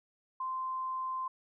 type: tone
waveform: sine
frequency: 1040 Hz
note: C6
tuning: 11 cents flat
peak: -33 dBFS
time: 0.4-1.28 s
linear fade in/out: 5 ms
effects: none